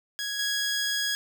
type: tone with level steps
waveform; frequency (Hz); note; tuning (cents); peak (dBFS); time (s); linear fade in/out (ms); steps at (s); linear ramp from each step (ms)
15% pulse; 1661.2; G#6; 0; -23 / -19; 0.19-1.15; 0; 0.39; 2
effects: none